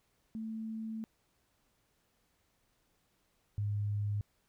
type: tone pair in turn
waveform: sine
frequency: 221.4 / 103.17 Hz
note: A3 / G#2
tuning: +11 / -11 cents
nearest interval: octave + minor second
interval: 1322 cents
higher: first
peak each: -37 / -31 dBFS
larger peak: second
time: 0.35-1.04 / 3.58-4.21 s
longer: first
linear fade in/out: 0 ms
effects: pink hiss -75 dBFS RMS until 4.48 s